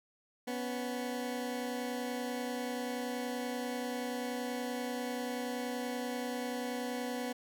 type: tone pair together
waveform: 20% pulse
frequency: 246.9 / 277.3 Hz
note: B3 / C#4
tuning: 0 / +1 cents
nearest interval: major second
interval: 201 cents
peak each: -31 / -38 dBFS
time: 0.47-7.33 s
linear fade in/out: 10 ms
effects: none